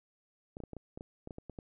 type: clicks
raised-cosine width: 2 ms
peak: -30 dBFS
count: 12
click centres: 0.569 / 0.603 / 0.637 / 0.733 / 0.767 / 0.975 / 1.009 / 1.274 / 1.308 / 1.384 / 1.497 / 1.588 s
effects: none